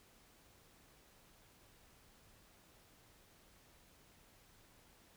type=silence; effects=pink hiss -66 dBFS RMS until 5.16 s